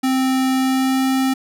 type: tone with pitch glide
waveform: square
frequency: 261.6 to 263.9 Hz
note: C4 to C4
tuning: 0 to +15 cents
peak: -16 dBFS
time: 0.03-1.34 s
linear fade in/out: 10 ms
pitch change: +15 cents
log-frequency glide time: 0.53-1.05 s
effects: none